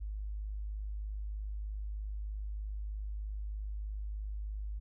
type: tone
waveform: sine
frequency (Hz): 51.6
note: G#1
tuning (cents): -10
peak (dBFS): -36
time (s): 0-4.8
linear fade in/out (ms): 20
effects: none